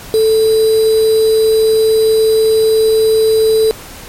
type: tone with sample-and-hold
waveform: sine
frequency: 440 Hz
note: A4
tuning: in tune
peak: -7 dBFS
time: 0.14-3.71 s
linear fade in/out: 0 ms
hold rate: 4410 Hz
effects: pink hiss -32 dBFS RMS until 4.08 s + MP3 64 kbps